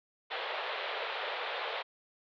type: band-pass noise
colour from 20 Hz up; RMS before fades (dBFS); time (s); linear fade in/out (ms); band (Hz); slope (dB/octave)
pink; -37; 0.3-1.83; 20; 450 to 3900; 48
effects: none